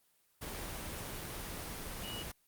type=tone in noise; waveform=sine; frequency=2914 Hz; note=F#7; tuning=27 cents flat; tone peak=-43 dBFS; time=2.03-2.23 s; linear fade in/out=10 ms; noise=pink; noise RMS=-42 dBFS; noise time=0.41-2.32 s; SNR=-4 dB; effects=white hiss -72 dBFS RMS until 2.47 s + Opus 24 kbps